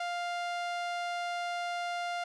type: tone with low-pass filter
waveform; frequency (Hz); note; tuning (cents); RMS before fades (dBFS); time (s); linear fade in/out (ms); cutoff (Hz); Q
sawtooth; 700; F5; +4; -35; 0-2.24; 5; 5200; 0.59
effects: none